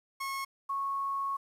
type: tone pair in turn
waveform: 30% pulse / sine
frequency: 1090 / 1101.4 Hz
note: C#6 / C#6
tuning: -29 / -11 cents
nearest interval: unison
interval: 18 cents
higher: second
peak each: -31 / -30 dBFS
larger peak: second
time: 0.2-0.45 / 0.69-1.37 s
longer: second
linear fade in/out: 10 ms
effects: resampled to 32000 Hz + 10-bit